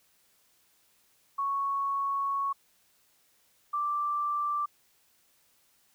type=tone pair in turn; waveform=sine; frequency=1108.7 / 1174.6 Hz; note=C#6 / D6; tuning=0 / 0 cents; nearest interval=minor second; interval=100 cents; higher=second; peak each=-27 dBFS; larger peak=neither; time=1.38-2.53 / 3.73-4.66 s; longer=first; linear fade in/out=10 ms; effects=white hiss -67 dBFS RMS until 5.94 s